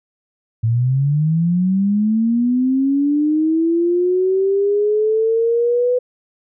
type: linear sweep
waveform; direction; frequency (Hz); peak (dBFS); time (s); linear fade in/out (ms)
sine; up; 110 to 500; -13; 0.63-5.99; 10
effects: none